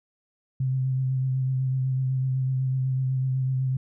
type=tone with vibrato; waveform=sine; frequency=130.81 Hz; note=C3; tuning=in tune; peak=-22 dBFS; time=0.6-3.77 s; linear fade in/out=5 ms; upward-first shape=sine; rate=8 Hz; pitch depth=22 cents each way; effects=none